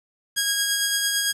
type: tone with tremolo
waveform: 10% pulse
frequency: 1640 Hz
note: G#6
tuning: 22 cents flat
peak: -11 dBFS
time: 0.36-1.33 s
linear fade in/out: 20 ms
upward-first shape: sine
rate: 8.9 Hz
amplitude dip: 30%
effects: resampled to 32000 Hz + 8-bit